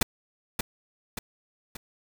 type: noise with echo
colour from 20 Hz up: pink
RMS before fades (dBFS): -21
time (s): 0.01-0.03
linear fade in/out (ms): 5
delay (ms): 580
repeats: 3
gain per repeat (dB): -6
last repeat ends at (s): 1.77
effects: none